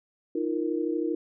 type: chord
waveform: sine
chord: Eb suspended second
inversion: none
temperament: equal with one note detuned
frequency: 311.1 / 343.8 / 466.2 Hz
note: Eb4 / F4 / Bb4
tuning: 0 / -27 / 0 cents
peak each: -29 / -29 / -32 dBFS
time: 0.35-1.15 s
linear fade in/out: 5 ms
effects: none